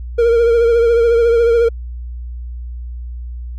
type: tone with vibrato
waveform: triangle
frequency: 466.2 Hz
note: A#4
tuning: in tune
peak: -7 dBFS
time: 0.18-1.69 s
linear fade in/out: 10 ms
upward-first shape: triangle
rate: 14 Hz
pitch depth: 46 cents each way
effects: added 60 Hz sine -24 dBFS peak until 3.58 s